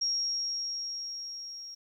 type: tone with level ramp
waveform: sine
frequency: 5588 Hz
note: F8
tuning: in tune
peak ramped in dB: -26 to -41 dBFS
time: 0.01-1.75 s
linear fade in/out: 10 ms
effects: 11-bit